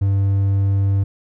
triangle tone, 98.4 Hz, G2, 7 cents sharp, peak -12 dBFS, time 0.01-1.04 s, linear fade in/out 10 ms, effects none

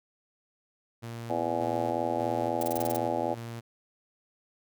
sawtooth tone with tremolo, 116.54 Hz, A#2, in tune, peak -33 dBFS, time 1.02-3.61 s, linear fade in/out 20 ms, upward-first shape square, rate 1.7 Hz, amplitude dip 35%
harmonic tone, 83.9 Hz, E2, 31 cents sharp, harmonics 3 / 4 / 5 / 6 / 7 / 8 / 9 / 10, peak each -37 / -35 / -41 / -35 / -33 / -37 / -35 / -34 dBFS, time 1.29-3.35 s, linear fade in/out 20 ms
blue noise bursts, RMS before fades -36 dBFS, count 8, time 2.61-2.966 s, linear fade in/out 2 ms, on 20 ms, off 28 ms
effects none

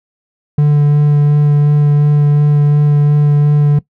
triangle tone with vibrato, 146.83 Hz, D3, in tune, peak -4 dBFS, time 0.58-3.79 s, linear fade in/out 5 ms, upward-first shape sine, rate 2.8 Hz, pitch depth 11 cents each way, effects noise-tail reverb RT60 0.1 s tail -19 dB re dry

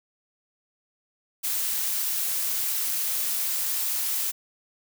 blue noise, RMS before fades -27 dBFS, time 1.43-4.32 s, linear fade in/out 20 ms, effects none

